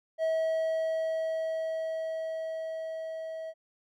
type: tone with level ramp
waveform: triangle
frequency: 644 Hz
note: E5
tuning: 41 cents flat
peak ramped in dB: -23 to -34 dBFS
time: 0.18-3.54 s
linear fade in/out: 50 ms
effects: none